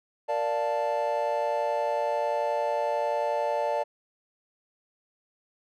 triangle chord, Bb major seventh, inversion none, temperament equal, 466.2 / 587.3 / 698.5 / 880 Hz, Bb4 / D5 / F5 / A5, 0 / 0 / 0 / 0 cents, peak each -32 / -26 / -31 / -28 dBFS, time 0.28-3.84 s, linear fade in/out 20 ms, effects none

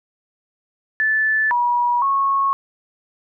sine tone with pitch steps, 1748 / 965 / 1098 Hz, A6 / B5 / C#6, -12 / -40 / -17 cents, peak -15 dBFS, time 1-2.53 s, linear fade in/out 0 ms, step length 510 ms, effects none

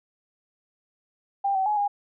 sine tone with pitch steps, 794 / 764 / 842 / 815 Hz, G5 / G5 / G#5 / G#5, +22 / -45 / +24 / -33 cents, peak -21 dBFS, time 1.44-1.88 s, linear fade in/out 10 ms, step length 110 ms, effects none

